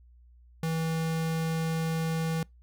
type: tone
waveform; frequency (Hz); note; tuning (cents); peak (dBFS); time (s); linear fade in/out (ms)
square; 162.2; E3; -28; -28; 0.63-2.43; 2
effects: noise-tail reverb RT60 0.2 s tail -26 dB re dry + added 60 Hz sine -53 dBFS peak until 2.62 s